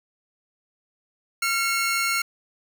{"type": "tone pair together", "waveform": "sawtooth", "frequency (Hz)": [1374.6, 2182], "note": ["F6", "C#7"], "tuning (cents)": [-28, -28], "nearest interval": "minor sixth", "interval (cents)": 800, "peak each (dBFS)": -21, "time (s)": [1.42, 2.22], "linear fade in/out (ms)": 5, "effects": []}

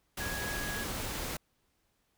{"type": "tone in noise", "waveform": "sine", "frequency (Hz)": 1661.2, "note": "G#6", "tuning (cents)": 0, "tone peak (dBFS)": -38, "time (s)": [0.2, 0.84], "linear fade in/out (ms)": 5, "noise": "pink", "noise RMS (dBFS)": -37, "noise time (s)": [0.17, 1.37], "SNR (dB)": -4, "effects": ["pink hiss -75 dBFS RMS until 2.17 s"]}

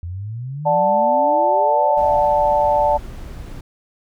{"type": "exponential sweep", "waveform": "sine", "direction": "up", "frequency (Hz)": [83, 764], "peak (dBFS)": -25, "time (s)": [0.03, 2.25], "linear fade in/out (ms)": 0}
{"type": "chord", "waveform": "sine", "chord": "D major", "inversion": "none", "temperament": "equal", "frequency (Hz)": [587.3, 740, 880], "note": ["D5", "F#5", "A5"], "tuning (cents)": [0, 0, 0], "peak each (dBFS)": [-17, -21, -16], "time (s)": [0.65, 2.98], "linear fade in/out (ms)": 20}
{"type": "noise", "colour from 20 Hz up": "brown", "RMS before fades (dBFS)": -32, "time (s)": [1.97, 3.61], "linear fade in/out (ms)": 5}
{"effects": []}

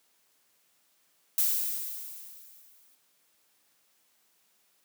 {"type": "noise with exponential decay", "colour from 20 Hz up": "violet", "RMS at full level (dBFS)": -24, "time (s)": [1.38, 2.95], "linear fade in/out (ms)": 1, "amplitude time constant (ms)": 340, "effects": ["white hiss -69 dBFS RMS until 4.84 s", "high-pass 150 Hz 12 dB/octave"]}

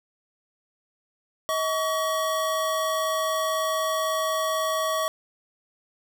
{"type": "tone pair together", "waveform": "square", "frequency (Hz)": [634.8, 1131], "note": ["D#5", "C#6"], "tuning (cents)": [35, 34], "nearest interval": "minor seventh", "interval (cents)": 999, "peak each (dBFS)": -27, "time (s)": [1.49, 5.08], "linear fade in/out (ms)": 0, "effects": []}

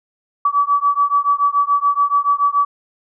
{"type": "beating tone pair", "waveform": "sine", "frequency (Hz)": [1143, 1150], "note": ["D6", "D6"], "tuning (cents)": [-47, -37], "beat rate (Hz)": 7, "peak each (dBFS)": -16, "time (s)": [0.45, 2.65], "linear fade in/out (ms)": 5, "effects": []}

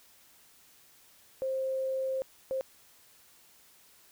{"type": "tone bursts at uneven times", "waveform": "sine", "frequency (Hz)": 528, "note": "C5", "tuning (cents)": 16, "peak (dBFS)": -29, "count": 2, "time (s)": [[1.42, 2.22], [2.51, 2.61]], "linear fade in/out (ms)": 0, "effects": ["white hiss -60 dBFS RMS until 4.11 s"]}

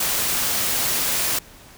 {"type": "noise", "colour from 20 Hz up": "white", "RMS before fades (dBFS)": -22, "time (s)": [0, 1.39], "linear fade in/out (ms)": 5, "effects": ["pink hiss -46 dBFS RMS until 1.77 s"]}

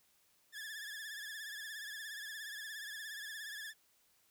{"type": "tone with vibrato", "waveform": "sawtooth", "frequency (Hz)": 1719, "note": "A6", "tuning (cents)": -41, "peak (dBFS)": -40, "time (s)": [0.52, 3.74], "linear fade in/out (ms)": 50, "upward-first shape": "triangle", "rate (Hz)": 17, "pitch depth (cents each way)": 94, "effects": ["white hiss -72 dBFS RMS until 4.3 s"]}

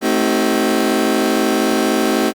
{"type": "chord", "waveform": "30% pulse", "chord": "A diminished seventh", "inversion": "none", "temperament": "just", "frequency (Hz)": [220, 264, 316.8, 380.2], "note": ["A3", "C4", "Eb4", "Gb4"], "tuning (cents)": [0, 16, 31, 47], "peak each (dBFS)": -17, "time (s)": [0.01, 2.33], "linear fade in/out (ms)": 50, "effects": ["Opus 48 kbps"]}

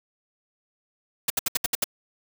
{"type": "noise bursts", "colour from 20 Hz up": "white", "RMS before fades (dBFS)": -23, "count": 7, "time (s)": [1.28, 1.842], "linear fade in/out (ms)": 5, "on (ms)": 22, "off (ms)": 68, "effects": []}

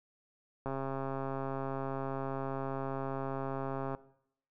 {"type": "click train", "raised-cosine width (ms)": 1, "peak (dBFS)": -23, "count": 445, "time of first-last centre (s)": [0.66, 3.949], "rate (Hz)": 135, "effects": ["noise-tail reverb RT60 0.7 s tail -19 dB re dry"]}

